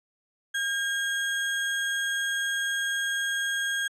sine tone with sample-and-hold, 1612 Hz, G6, 48 cents sharp, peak -25 dBFS, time 0.54-3.88 s, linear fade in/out 10 ms, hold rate 4900 Hz, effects low-pass 9000 Hz 12 dB/octave

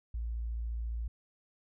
sine tone, 57.2 Hz, A#1, 32 cents flat, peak -33 dBFS, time 0.14-1.08 s, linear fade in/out 5 ms, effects none

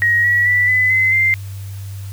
sine tone with pitch steps, 1889 / 1927.6 / 1966.9 / 2007 / 2048 / 2090 Hz, A#6 / B6 / B6 / B6 / C7 / C7, +22 / -43 / -8 / +27 / -38 / -2 cents, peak -11 dBFS, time 0.02-1.34 s, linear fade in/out 0 ms, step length 220 ms, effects added 98 Hz sine -26 dBFS peak until 2.12 s + white hiss -43 dBFS RMS until 2.12 s

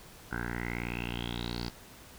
10% pulse tone with low-pass filter sweep, 59.1 Hz, A#1, 24 cents sharp, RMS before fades -36 dBFS, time 0.31-1.7 s, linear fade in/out 10 ms, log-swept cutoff 1500 to 4800 Hz, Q 8, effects pink hiss -52 dBFS RMS until 2.18 s

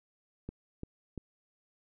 click train, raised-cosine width 3 ms, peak -26 dBFS, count 3, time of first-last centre 0.49-1.177 s, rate 2.91 Hz, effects none

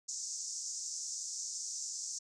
pink band-pass noise, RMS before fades -41 dBFS, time 0.08-2.19 s, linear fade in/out 10 ms, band 5600 to 7400 Hz, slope 48 dB/octave, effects resampled to 22050 Hz

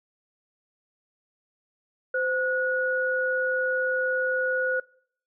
sine tone pair together, 515.5 / 1458 Hz, C5 / F#6, -26 / -26 cents, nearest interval octave + tritone, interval 1800 cents, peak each -26 dBFS, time 2.14-4.8 s, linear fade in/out 5 ms, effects noise-tail reverb RT60 0.6 s tail -23 dB re dry

